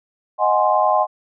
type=chord; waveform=sine; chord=Ab dominant seventh; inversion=second; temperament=equal; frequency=622.3 / 740 / 830.6 / 1046.5 Hz; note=Eb5 / Gb5 / Ab5 / C6; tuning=0 / 0 / 0 / 0 cents; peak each=-19 dBFS; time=0.38-1.07 s; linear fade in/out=50 ms; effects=none